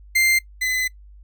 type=tone pair in turn; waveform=40% pulse; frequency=2093 / 2022 Hz; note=C7 / B6; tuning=0 / +40 cents; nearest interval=minor second; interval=60 cents; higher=first; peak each=-14 / -19 dBFS; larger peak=first; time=0.15-0.39 / 0.61-0.88 s; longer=second; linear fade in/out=10 ms; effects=noise-tail reverb RT60 0.1 s tail -21 dB re dry + added 50 Hz sine -42 dBFS peak until 1.23 s